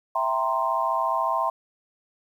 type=chord; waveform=sine; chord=C dominant seventh; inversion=first; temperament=equal; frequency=659.3 / 784 / 932.3 / 1046.5 Hz; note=E5 / G5 / Bb5 / C6; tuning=0 / 0 / 0 / 0 cents; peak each=-28 / -30 / -27 / -25 dBFS; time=0.15-1.5 s; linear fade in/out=5 ms; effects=9-bit